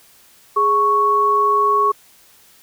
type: tone pair together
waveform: sine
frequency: 415.3 / 1108.7 Hz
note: G#4 / C#6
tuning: 0 / 0 cents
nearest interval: octave + perfect fourth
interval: 1700 cents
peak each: -20 / -13 dBFS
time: 0.56-1.92 s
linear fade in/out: 10 ms
effects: white hiss -50 dBFS RMS until 2.62 s